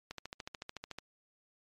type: click train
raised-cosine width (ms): 0.2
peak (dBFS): -24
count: 13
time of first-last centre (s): 0.11-0.986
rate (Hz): 13.7
effects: MP3 64 kbps